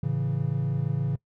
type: chord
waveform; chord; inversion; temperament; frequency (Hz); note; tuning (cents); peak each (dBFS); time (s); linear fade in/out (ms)
triangle; A major; none; equal; 110 / 138.59 / 164.81; A2 / C#3 / E3; 0 / 0 / 0; -29 / -24 / -29; 0.03-1.16; 5
effects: noise-tail reverb RT60 0.1 s tail -21 dB re dry